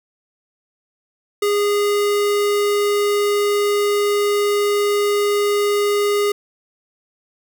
square tone, 410.4 Hz, G#4, 21 cents flat, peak -16 dBFS, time 1.42-6.32 s, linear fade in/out 5 ms, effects none

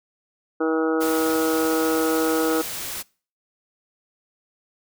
harmonic tone, 160 Hz, D#3, 49 cents sharp, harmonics 2 / 3 / 4 / 5 / 6 / 7 / 8 / 9, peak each -22 / -23 / -34 / -33 / -39 / -40 / -31 / -33 dBFS, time 0.6-2.62 s, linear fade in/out 10 ms
white noise, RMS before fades -31 dBFS, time 1-3.03 s, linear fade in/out 20 ms
effects noise-tail reverb RT60 0.4 s tail -24 dB re dry

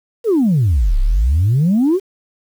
sine exponential two-way sweep, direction down then up, 493.9 to 30.71 to 406.6 Hz, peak -9 dBFS, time 0.24-2 s, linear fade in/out 50 ms, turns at 0.99 s, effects tanh soft clip ceiling -8 dBFS + 7-bit

